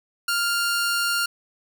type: tone pair together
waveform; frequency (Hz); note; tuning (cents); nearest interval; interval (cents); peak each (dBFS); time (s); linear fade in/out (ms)
sawtooth; 1396.9 / 4435; F6 / C#8; 0 / 0; octave + minor sixth; 2000; -18 / -27; 0.28-1.26; 5
effects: none